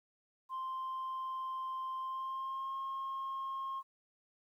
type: tone with pitch glide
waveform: sine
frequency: 1046.5 to 1074.1 Hz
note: C6 to C6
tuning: 0 to +45 cents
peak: -35 dBFS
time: 0.49-3.83 s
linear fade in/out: 50 ms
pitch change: +45 cents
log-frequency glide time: 2-2.76 s
effects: tanh soft clip ceiling -35 dBFS + 12-bit